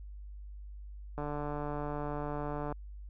click train, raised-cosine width 1 ms, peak -24 dBFS, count 228, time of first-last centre 1.18-2.724 s, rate 147 Hz, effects added 50 Hz sine -43 dBFS peak until 3.09 s

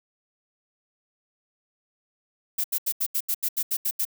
violet noise bursts, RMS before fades -25 dBFS, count 11, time 2.58-4.052 s, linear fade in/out 10 ms, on 62 ms, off 79 ms, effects none

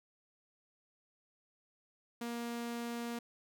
sawtooth tone, 235.9 Hz, A#3, 21 cents sharp, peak -34 dBFS, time 2.21-3.19 s, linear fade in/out 5 ms, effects none

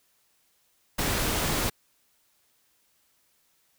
pink noise, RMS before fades -27 dBFS, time 0.98-1.7 s, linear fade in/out 10 ms, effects white hiss -68 dBFS RMS until 3.78 s

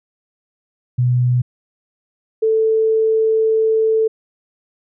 sine tone pair in turn, 124 / 441.9 Hz, B2 / A4, +7 / +7 cents, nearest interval octave + minor seventh, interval 2200 cents, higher second, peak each -12 dBFS, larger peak neither, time 0.98-1.42 / 2.42-4.08 s, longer second, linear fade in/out 10 ms, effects none

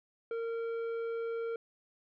sine tone with tanh clipping, 459.7 Hz, A#4, 24 cents flat, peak -35 dBFS, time 0.31-1.56 s, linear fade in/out 2 ms, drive 9 dB, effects none

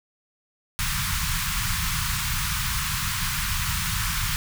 pink band-stop noise, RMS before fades -26 dBFS, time 0.79-4.36 s, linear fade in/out 0 ms, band 180 to 1000 Hz, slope 48 dB/octave, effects none

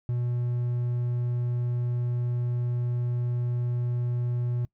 triangle tone, 121.5 Hz, B2, 28 cents flat, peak -23 dBFS, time 0.09-4.65 s, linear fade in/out 0 ms, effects noise-tail reverb RT60 0.1 s tail -23 dB re dry

